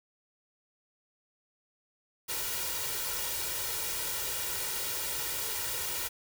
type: noise with comb filter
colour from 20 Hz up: white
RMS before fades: -34 dBFS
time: 2.28-6.09 s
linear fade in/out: 20 ms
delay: 2.1 ms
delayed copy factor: +0.7
effects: none